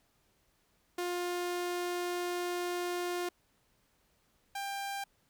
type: tone pair in turn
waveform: sawtooth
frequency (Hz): 353.7 / 794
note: F4 / G5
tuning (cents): +22 / +22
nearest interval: octave + major second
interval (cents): 1400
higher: second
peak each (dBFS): -29 / -32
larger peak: first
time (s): 0.98-3.29 / 4.55-5.04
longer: first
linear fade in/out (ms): 5
effects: pink hiss -72 dBFS RMS until 5.29 s